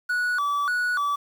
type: tone with vibrato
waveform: triangle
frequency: 1300 Hz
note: E6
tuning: 24 cents flat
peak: -20 dBFS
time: 0.09-1.16 s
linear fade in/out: 10 ms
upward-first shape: square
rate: 1.7 Hz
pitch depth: 210 cents each way
effects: 8-bit